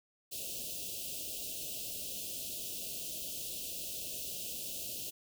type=band-stop noise; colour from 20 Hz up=white; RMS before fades=-41 dBFS; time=0.31-5.11 s; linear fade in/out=20 ms; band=690 to 2600 Hz; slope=96 dB/octave; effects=none